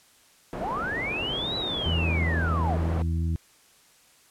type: low-pass noise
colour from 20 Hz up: white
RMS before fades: -34 dBFS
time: 0.53-3.02 s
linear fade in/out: 0 ms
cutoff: 650 Hz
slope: 12 dB/octave
type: linear two-way sweep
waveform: sine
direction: up then down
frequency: 577 to 3971 to 577 Hz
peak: -28 dBFS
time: 0.6-2.77 s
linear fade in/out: 20 ms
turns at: 1.56 s
type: harmonic tone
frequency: 82.41 Hz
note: E2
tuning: in tune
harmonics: 1 / 2 / 3 / 4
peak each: -24 / -31 / -40 / -41 dBFS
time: 1.86-3.36 s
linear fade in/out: 0 ms
effects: white hiss -58 dBFS RMS until 4.3 s + low-pass 11000 Hz 12 dB/octave